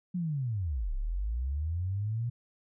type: linear two-way sweep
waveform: sine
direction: down then up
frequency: 185 to 31.37 to 121.3 Hz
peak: -29 dBFS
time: 0.14-2.3 s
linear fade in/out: 10 ms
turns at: 0.94 s
effects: none